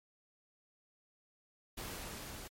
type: noise with level ramp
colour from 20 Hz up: pink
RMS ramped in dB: -43 to -48 dBFS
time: 1.77-2.48 s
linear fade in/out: 10 ms
effects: MP3 64 kbps